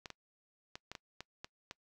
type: clicks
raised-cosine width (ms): 0.2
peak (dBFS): -26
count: 8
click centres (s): 0.058 / 0.103 / 0.755 / 0.916 / 0.952 / 1.206 / 1.445 / 1.711
effects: noise-tail reverb RT60 0.1 s tail -24 dB re dry